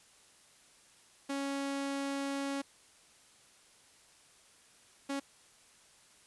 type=tone bursts at uneven times; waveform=sawtooth; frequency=277.2 Hz; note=C#4; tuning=in tune; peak=-30 dBFS; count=2; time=1.29-2.62 / 5.09-5.2 s; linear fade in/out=10 ms; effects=white hiss -62 dBFS RMS until 6.26 s + resampled to 24000 Hz